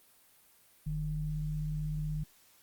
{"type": "tone pair together", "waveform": "sine", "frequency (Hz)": [40.45, 152.7], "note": ["E1", "D#3"], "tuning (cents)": [-32, -32], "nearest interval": "octave + major seventh", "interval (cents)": 2300, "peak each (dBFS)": [-37, -33], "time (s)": [0.86, 2.24], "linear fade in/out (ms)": 10, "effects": ["white hiss -63 dBFS RMS until 2.62 s", "Opus 32 kbps"]}